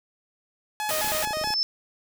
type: tone with vibrato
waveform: sawtooth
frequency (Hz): 727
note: F#5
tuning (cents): -31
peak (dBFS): -23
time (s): 0.8-1.54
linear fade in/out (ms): 0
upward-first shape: square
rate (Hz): 4.7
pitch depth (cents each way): 270
type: noise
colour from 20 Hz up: white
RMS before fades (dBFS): -29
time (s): 0.89-1.25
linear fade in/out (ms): 0
type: tone with exponential growth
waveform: sine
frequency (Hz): 5274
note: E8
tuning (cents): 0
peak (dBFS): -19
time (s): 0.98-1.63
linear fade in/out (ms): 0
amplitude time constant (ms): 140
type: clicks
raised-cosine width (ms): 2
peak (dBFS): -25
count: 12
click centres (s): 1.046 / 1.076 / 1.118 / 1.149 / 1.238 / 1.274 / 1.308 / 1.371 / 1.414 / 1.444 / 1.474 / 1.505
effects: none